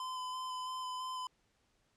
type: tone with vibrato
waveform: square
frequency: 1019 Hz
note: C6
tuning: 46 cents flat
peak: -39 dBFS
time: 0-1.27 s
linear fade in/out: 2 ms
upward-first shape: square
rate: 3 Hz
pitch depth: 11 cents each way
effects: pink hiss -75 dBFS RMS until 1.96 s + low-pass 8000 Hz 12 dB/octave